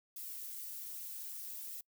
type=noise with flanger; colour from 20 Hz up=violet; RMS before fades=-45 dBFS; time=0.16-1.81 s; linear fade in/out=5 ms; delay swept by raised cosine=1.5 to 4.7 ms; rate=0.61 Hz; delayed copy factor=+0.65; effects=noise-tail reverb RT60 0.1 s tail -25 dB re dry